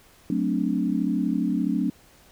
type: chord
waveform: sine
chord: D dominant seventh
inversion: first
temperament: equal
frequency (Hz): 185 / 220 / 261.6 / 293.7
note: F#3 / A3 / C4 / D4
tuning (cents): 0 / 0 / 0 / 0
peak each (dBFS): -27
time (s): 0.3-1.9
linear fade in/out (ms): 2
effects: pink hiss -55 dBFS RMS until 2.31 s